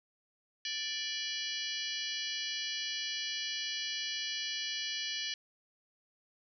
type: harmonic tone with a mistuned harmonic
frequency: 587.3 Hz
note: D5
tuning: in tune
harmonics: 3 / 4 / 5 / 6 / 7 / 8 / 9 / 10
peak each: -44 / -45 / -40 / -43 / -42 / -43 / -46 / -46 dBFS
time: 0.65-5.34 s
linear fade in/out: 2 ms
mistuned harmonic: 6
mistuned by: -100 cents
effects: none